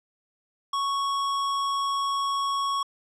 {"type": "tone", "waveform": "square", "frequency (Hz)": 1108.7, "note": "C#6", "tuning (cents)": 0, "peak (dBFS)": -25, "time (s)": [0.73, 2.83], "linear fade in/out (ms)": 5, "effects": ["low-pass 7000 Hz 12 dB/octave"]}